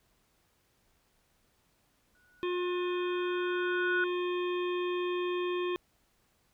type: tone with exponential growth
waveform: sine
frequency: 1468 Hz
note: F#6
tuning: 14 cents flat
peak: -26 dBFS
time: 2.15-4.04 s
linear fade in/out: 1 ms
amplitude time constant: 410 ms
type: harmonic tone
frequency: 356.8 Hz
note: F4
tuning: 37 cents sharp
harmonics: 1 / 3 / 5 / 7 / 9 / 10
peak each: -30 / -39 / -46 / -43 / -46 / -51 dBFS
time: 2.43-5.76 s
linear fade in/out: 0 ms
effects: pink hiss -71 dBFS RMS until 6.53 s